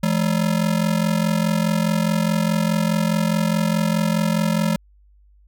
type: ring-modulated tone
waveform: square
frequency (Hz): 190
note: F#3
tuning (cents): +46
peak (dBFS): -15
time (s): 0.03-4.76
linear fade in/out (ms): 0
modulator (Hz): 22.4
effects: added 50 Hz sine -50 dBFS peak until 5.47 s